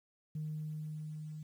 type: tone with level ramp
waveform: sine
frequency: 153.9 Hz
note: D#3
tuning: 19 cents flat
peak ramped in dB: -35 to -42 dBFS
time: 0.35-1.43 s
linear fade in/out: 5 ms
effects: tanh soft clip ceiling -32 dBFS + 11-bit